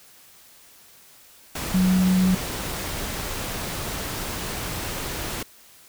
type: tone in noise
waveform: sine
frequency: 185 Hz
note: F#3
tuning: in tune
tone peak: -16 dBFS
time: 1.74-2.35 s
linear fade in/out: 5 ms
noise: pink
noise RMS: -30 dBFS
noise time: 1.55-5.43 s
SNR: +11 dB
effects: white hiss -51 dBFS RMS until 5.88 s